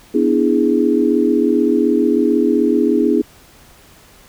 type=chord; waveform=sine; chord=E dominant seventh; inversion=second; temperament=equal; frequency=246.9 / 293.7 / 329.6 / 415.3 Hz; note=B3 / D4 / E4 / G#4; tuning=0 / 0 / 0 / 0 cents; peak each=-17 dBFS; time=0.14-3.22 s; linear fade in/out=10 ms; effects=pink hiss -46 dBFS RMS until 4.28 s